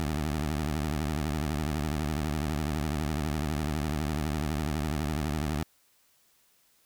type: tone with vibrato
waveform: 15% pulse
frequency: 75.6 Hz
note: D#2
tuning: 49 cents flat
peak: -22 dBFS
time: 0-5.63 s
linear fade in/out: 0 ms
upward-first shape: triangle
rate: 12 Hz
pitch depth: 170 cents each way
effects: white hiss -66 dBFS RMS until 6.85 s